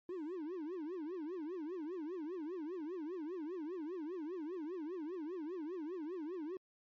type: tone with vibrato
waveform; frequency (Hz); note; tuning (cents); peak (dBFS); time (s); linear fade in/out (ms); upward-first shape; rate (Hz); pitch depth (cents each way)
triangle; 334; E4; +23; -38; 0.09-6.57; 2; triangle; 5; 270
effects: MP3 32 kbps